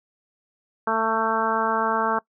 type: harmonic tone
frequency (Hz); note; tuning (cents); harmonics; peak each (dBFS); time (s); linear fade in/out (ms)
223; A3; +23; 1 / 2 / 3 / 4 / 5 / 6 / 7; -31 / -28 / -29 / -25 / -26 / -27 / -31; 0.87-2.19; 5
effects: noise-tail reverb RT60 0.1 s tail -22 dB re dry